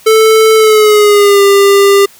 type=tone with pitch glide; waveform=square; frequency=440 to 398.8 Hz; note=A4 to G4; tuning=0 to +30 cents; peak=-4 dBFS; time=0.06-2.06 s; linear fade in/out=10 ms; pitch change=-170 cents; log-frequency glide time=0.55-1.42 s; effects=white hiss -40 dBFS RMS until 2.19 s